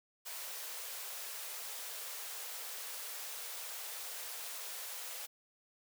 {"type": "high-pass noise", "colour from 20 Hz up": "white", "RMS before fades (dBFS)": -44, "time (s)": [0.25, 5.27], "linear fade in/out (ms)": 20, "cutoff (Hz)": 420, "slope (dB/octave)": 96, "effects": []}